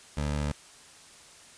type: tone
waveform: 20% pulse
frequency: 73.42 Hz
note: D2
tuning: in tune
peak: -23 dBFS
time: 0.17-0.52 s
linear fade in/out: 5 ms
effects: white hiss -52 dBFS RMS until 1.57 s + resampled to 22050 Hz